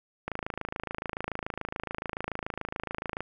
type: click train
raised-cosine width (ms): 0.5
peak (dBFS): -17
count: 80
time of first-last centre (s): 0.28-3.206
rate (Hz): 27
effects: none